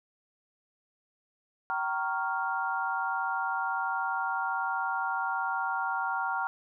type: chord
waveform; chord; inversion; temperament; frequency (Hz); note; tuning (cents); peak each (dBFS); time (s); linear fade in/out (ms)
sine; G half-diminished seventh; none; equal with one note detuned; 771 / 932.3 / 1108.7 / 1396.9; G5 / Bb5 / Db6 / F6; -29 / 0 / 0 / 0; -34 / -33 / -37 / -32; 1.7-6.47; 0
effects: none